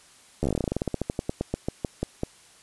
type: slowing click train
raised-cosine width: 2 ms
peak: -12 dBFS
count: 27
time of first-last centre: 0.43-2.234 s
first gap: 12 ms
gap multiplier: 1.12
effects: white hiss -54 dBFS RMS until 2.62 s + resampled to 24000 Hz